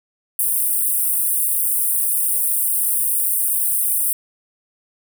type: high-pass noise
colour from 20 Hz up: pink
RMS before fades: -19 dBFS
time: 0.39-4.13 s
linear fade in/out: 2 ms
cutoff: 8700 Hz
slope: 96 dB/octave
effects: none